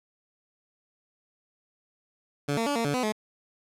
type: tone with pitch steps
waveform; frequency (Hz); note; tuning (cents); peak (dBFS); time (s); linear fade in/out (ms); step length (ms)
15% pulse; 143.8 / 228.1 / 287.7 / 230.4 / 144 / 252.5 / 214.3; D3 / A#3 / D4 / A#3 / D3 / B3 / A3; -36 / -37 / -36 / -20 / -34 / +39 / -45; -19; 2.48-3.124; 10; 92
effects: low-pass 11000 Hz 12 dB/octave